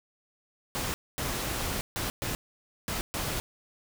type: noise bursts at uneven times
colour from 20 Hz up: pink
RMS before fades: -32 dBFS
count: 6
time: 0.75-0.94 / 1.18-1.81 / 1.96-2.1 / 2.22-2.35 / 2.88-3.01 / 3.14-3.4 s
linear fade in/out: 0 ms
effects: none